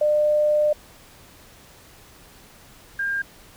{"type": "tone pair in turn", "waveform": "sine", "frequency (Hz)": [600, 1603.7], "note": ["D5", "G6"], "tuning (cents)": [37, 39], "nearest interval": "octave + perfect fourth", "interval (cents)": 1702, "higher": "second", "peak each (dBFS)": [-16, -22], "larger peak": "first", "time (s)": [[0.01, 0.73], [2.99, 3.22]], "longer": "first", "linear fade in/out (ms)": 5, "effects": ["pink hiss -49 dBFS RMS until 3.56 s"]}